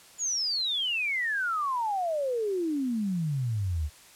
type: exponential sweep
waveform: sine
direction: down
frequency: 7010 to 70.8 Hz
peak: -26 dBFS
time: 0.18-3.9 s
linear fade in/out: 50 ms
effects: white hiss -53 dBFS RMS until 4.15 s + low-pass 11000 Hz 12 dB/octave